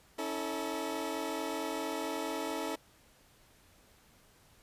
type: chord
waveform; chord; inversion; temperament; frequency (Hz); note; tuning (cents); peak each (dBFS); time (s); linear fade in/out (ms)
20% pulse; A major; first; equal with one note detuned; 277.2 / 321.7 / 440; C#4 / E4 / A4; 0 / -42 / 0; -35 / -33 / -34; 0.18-2.76; 10
effects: pink hiss -63 dBFS RMS until 4.62 s + resampled to 32000 Hz